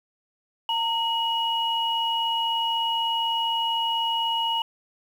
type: tone pair together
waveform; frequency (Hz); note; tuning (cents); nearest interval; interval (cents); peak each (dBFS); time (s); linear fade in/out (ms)
sine; 916.5 / 2904; A#5 / F#7; -30 / -33; octave + minor sixth; 1997; -25; 0.69-4.62; 2
effects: 8-bit